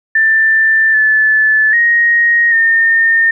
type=tone with pitch steps; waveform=sine; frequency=1776 / 1740 / 1875 / 1822 Hz; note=A6 / A6 / A#6 / A#6; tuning=+16 / -20 / +10 / -40 cents; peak=-7 dBFS; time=0.15-3.31 s; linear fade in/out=5 ms; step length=790 ms; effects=none